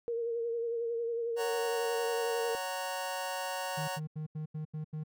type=tone with vibrato; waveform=sine; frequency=465.5 Hz; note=A#4; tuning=2 cents flat; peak=-31 dBFS; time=0.08-2.55 s; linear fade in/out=0 ms; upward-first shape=sine; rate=11 Hz; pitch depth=34 cents each way
type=chord; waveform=sawtooth; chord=F# major; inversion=second; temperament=just; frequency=555 / 740 / 925 Hz; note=C#5 / F#5 / A#5; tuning=+2 / 0 / -14 cents; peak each=-35 dBFS; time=1.36-4 s; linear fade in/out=50 ms
type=tone bursts; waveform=triangle; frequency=154.5 Hz; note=D#3; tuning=12 cents flat; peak=-33 dBFS; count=7; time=3.77-5.038 s; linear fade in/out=10 ms; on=110 ms; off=83 ms
effects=none